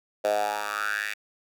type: tone with high-pass filter sweep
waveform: 10% pulse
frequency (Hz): 104.1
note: G#2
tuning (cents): +5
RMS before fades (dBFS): -28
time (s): 0.24-1.14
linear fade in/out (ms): 10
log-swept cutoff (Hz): 570 to 2100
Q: 5.8
effects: none